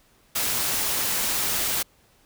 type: noise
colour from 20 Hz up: white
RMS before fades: -25 dBFS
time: 0.35-1.83 s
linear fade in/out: 10 ms
effects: pink hiss -60 dBFS RMS until 2.25 s